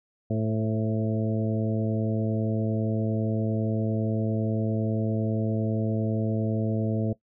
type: harmonic tone with a mistuned harmonic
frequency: 110 Hz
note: A2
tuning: in tune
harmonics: 1 / 2 / 3 / 4 / 5 / 6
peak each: -27 / -28 / -34 / -34 / -35 / -36 dBFS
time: 0.3-7.13 s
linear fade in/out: 5 ms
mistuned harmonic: 5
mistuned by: -24 cents
effects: noise-tail reverb RT60 0.1 s tail -18 dB re dry